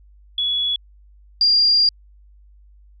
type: tone pair in turn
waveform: sine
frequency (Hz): 3386 / 4789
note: G#7 / D8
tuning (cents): +33 / +33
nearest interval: tritone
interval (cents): 600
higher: second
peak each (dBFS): -18 / -12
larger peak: second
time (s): 0.38-0.76 / 1.41-1.89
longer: second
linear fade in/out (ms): 2
effects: added 50 Hz sine -46 dBFS peak until 3 s